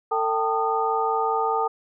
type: tone cluster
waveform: sine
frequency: 449.9 / 782 / 887 / 1228 Hz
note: A4 / G5 / A5 / D#6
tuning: +39 / -4 / +14 / -23 cents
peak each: -26 dBFS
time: 0.11-1.68 s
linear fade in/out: 10 ms
effects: none